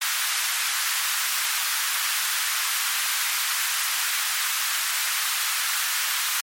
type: high-pass noise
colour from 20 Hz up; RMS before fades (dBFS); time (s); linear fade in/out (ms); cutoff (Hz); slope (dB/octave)
pink; -25; 0.01-6.41; 10; 1200; 24
effects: MP3 64 kbps